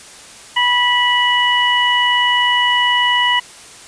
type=harmonic tone; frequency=979 Hz; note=B5; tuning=15 cents flat; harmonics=1 / 2 / 3; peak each=-16 / -16 / -16 dBFS; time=0.56-3.4 s; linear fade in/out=10 ms; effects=white hiss -38 dBFS RMS until 3.87 s + resampled to 22050 Hz